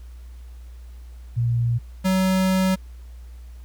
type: tone pair in turn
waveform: sine / square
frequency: 118.4 / 187.95 Hz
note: A#2 / F#3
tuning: +27 / +27 cents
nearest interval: minor sixth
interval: 800 cents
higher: second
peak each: -18 dBFS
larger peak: neither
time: 1.36-1.79 / 2.04-2.76 s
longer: second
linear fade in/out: 20 ms
effects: added 60 Hz sine -37 dBFS peak until 3.64 s + pink hiss -58 dBFS RMS until 3.64 s